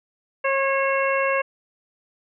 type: harmonic tone with a mistuned harmonic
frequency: 543 Hz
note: C#5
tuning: 36 cents flat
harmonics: 1 / 2 / 3 / 4 / 5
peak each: -22 / -25 / -27 / -28 / -29 dBFS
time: 0.44-1.42 s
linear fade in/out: 10 ms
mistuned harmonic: 3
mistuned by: +18 cents
effects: none